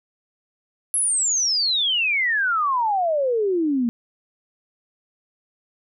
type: exponential sweep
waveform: sine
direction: down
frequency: 11175 to 228.1 Hz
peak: -18 dBFS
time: 0.94-3.89 s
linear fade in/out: 0 ms
effects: none